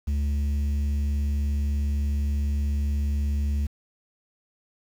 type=tone with low-pass filter; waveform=square; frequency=71.7 Hz; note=D2; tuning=41 cents flat; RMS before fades=-25 dBFS; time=0.07-3.67 s; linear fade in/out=10 ms; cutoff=150 Hz; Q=1.8; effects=8-bit